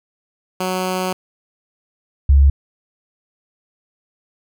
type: tone pair in turn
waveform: 10% pulse / sine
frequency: 185 / 69.45 Hz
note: F#3 / C#2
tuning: 0 / +4 cents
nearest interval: octave + perfect fourth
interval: 1696 cents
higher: first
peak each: -11 / -7 dBFS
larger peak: second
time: 0.6-1.13 / 2.29-2.5 s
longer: first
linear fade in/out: 5 ms
effects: none